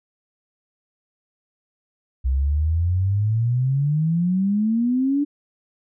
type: exponential sweep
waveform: sine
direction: up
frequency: 63.3 to 293.7 Hz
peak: -17 dBFS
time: 2.24-5.25 s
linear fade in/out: 20 ms
effects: none